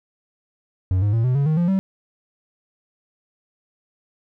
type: tone with pitch steps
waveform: triangle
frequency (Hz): 92.8 / 102.97 / 114.25 / 126.77 / 140.66 / 156.07 / 173.17 / 192.15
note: F#2 / G#2 / A#2 / B2 / C#3 / D#3 / F3 / G3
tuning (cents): +6 / -14 / -34 / +46 / +26 / +6 / -14 / -34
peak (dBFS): -14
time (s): 0.91-1.79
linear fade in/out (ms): 0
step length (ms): 110
effects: none